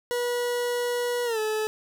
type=tone with pitch glide; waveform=40% pulse; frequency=485 to 432.1 Hz; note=B4 to A4; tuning=-31 to -31 cents; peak=-24 dBFS; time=0.11-1.67 s; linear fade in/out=0 ms; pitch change=-200 cents; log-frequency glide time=1.25-1.39 s; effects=none